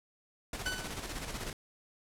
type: noise with tremolo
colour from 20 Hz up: pink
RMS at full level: -38 dBFS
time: 0.53-1.53 s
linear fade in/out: 2 ms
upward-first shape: square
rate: 16 Hz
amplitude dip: 45%
type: tone with exponential decay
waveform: sawtooth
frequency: 1501 Hz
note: F#6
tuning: 24 cents sharp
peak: -27 dBFS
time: 0.66-1.07 s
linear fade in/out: 2 ms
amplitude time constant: 88 ms
effects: low-pass 11000 Hz 12 dB/octave